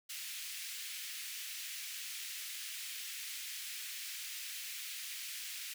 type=high-pass noise; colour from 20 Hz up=pink; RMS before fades=-44 dBFS; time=0.09-5.74 s; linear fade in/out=10 ms; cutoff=2100 Hz; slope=24 dB/octave; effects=none